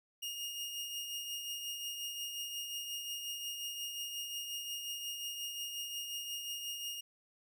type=tone with tremolo; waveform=sawtooth; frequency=2845 Hz; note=F7; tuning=31 cents sharp; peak=-34 dBFS; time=0.22-7.01 s; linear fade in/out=10 ms; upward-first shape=triangle; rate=5.6 Hz; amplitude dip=45%; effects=none